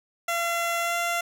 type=tone with pitch glide; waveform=15% pulse; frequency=682 to 688.3 Hz; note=F5 to F5; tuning=-41 to -25 cents; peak=-18 dBFS; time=0.28-1.21 s; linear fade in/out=5 ms; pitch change=+16 cents; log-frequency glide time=0.8-0.97 s; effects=none